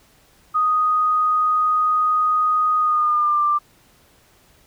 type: tone with pitch glide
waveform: sine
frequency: 1244.5 to 1184.2 Hz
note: D#6 to D6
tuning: 0 to +14 cents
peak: -15 dBFS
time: 0.54-3.59 s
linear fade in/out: 20 ms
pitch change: -86 cents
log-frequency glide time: 2.78-3.43 s
effects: pink hiss -55 dBFS RMS until 4.66 s